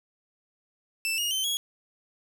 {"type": "tone with pitch steps", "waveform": "sawtooth", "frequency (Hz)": [2656, 2863, 3086, 3327], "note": ["E7", "F7", "G7", "G#7"], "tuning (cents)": [12, 42, -28, 2], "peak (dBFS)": -23, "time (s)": [1.05, 1.57], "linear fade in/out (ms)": 0, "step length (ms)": 130, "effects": []}